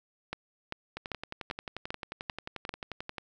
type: two click trains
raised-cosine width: 0.3 ms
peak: -18 / -21 dBFS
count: 7 / 26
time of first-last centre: 0.33-2.692 / 0.97-3.182 s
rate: 2.54 / 11.3 Hz
effects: none